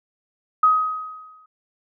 sine tone with exponential decay, 1260 Hz, D#6, 21 cents sharp, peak -10 dBFS, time 0.63-1.46 s, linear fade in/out 5 ms, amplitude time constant 180 ms, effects none

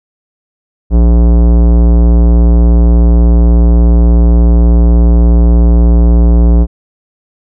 sine tone with tanh clipping, 58.27 Hz, A#1, in tune, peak -5 dBFS, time 0.9-6.67 s, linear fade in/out 50 ms, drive 18 dB, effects none

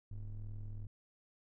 triangle ring-modulated tone, 61.74 Hz, B1, in tune, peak -36 dBFS, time 0.11-0.87 s, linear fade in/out 5 ms, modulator 40.7 Hz, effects none

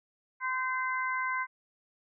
harmonic tone, 515 Hz, C5, 28 cents flat, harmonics 2 / 3 / 4, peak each -32 / -34 / -35 dBFS, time 0.4-1.47 s, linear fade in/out 50 ms, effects none

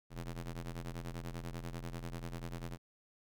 sawtooth ring-modulated tone, 84.8 Hz, E2, 50 cents sharp, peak -34 dBFS, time 0.1-2.78 s, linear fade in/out 50 ms, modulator 47.5 Hz, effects none

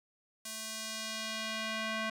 square tone with band-pass filter sweep, 220 Hz, A3, in tune, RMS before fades -38 dBFS, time 0.45-2.1 s, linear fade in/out 5 ms, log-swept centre 8900 to 1900 Hz, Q 0.86, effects none

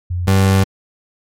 sine / 30% pulse tone pair in turn, 88.7 / 96.4 Hz, F2 / G2, +27 / -28 cents, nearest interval minor second, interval 145 cents, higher second, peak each -17 / -7 dBFS, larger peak second, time 0.1-0.27 / 0.27-0.64 s, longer second, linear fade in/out 10 ms, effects MP3 64 kbps

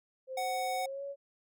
sine tone with pitch glide, 522 to 559.5 Hz, C5 to C#5, -4 to +16 cents, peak -37 dBFS, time 0.27-1.16 s, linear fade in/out 50 ms, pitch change +120 cents, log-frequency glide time 0.75-1.03 s
square tone, 744 Hz, F#5, 9 cents sharp, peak -33 dBFS, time 0.37-0.86 s, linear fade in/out 5 ms
effects none

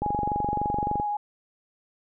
sine tone with vibrato, 830.6 Hz, G#5, in tune, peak -25 dBFS, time 0.02-1.17 s, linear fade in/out 5 ms, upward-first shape sine, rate 8.1 Hz, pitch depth 12 cents each way
click train, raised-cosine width 2 ms, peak -16 dBFS, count 24, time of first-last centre 0.02-0.999 s, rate 23.5 Hz
effects none

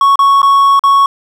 triangle tone with dropouts, 1108.7 Hz, C#6, in tune, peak -3 dBFS, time 0.01-1.06 s, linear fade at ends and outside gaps 2 ms, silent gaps 0.157-0.191 / 0.418-0.429 / 0.794-0.837 s, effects 7-bit

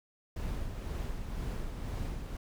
brown noise with tremolo, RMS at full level -35 dBFS, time 0.36-2.37 s, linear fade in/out 5 ms, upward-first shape sine, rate 2 Hz, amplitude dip 40%, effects none

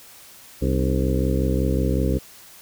harmonic tone with a mistuned harmonic, 65.4 Hz, C2, in tune, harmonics 1 / 2 / 3 / 4 / 5 / 6 / 7 / 8, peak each -22 / -25 / -27 / -28 / -29 / -30 / -30 / -31 dBFS, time 0.61-2.19 s, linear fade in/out 20 ms, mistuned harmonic 5, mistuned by -93 cents, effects white hiss -46 dBFS RMS until 2.61 s

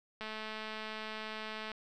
click train, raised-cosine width 0.3 ms, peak -26 dBFS, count 328, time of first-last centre 0.21-1.717 s, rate 217 Hz, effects none

